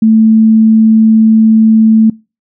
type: tone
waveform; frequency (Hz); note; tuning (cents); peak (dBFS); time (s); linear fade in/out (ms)
sine; 220.8; A3; +6; -3; 0.02-2.1; 5
effects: noise-tail reverb RT60 0.3 s tail -25 dB re dry